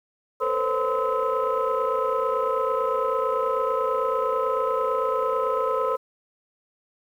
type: tone cluster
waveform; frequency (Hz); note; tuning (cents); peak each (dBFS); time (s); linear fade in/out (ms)
sine; 449.2 / 507 / 536 / 1024 / 1291; A4 / B4 / C5 / C6 / E6; +36 / +45 / +42 / -38 / -37; -27; 0.4-5.97; 20
effects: tanh soft clip ceiling -14 dBFS + 9-bit